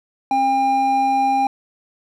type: tone pair together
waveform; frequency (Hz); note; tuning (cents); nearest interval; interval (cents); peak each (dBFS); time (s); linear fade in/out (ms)
triangle; 268.6 / 802; C4 / G5; +46 / +39; octave + perfect fifth; 1893; -23 / -13; 0.31-1.47; 2
effects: none